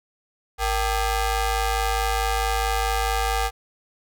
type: ring-modulated tone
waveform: sawtooth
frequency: 415.3 Hz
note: G#4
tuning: in tune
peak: -14 dBFS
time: 0.58-3.51 s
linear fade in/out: 50 ms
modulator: 363 Hz
effects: none